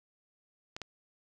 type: clicks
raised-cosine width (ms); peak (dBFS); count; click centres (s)
0.2; -22; 2; 0.765 / 0.817
effects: none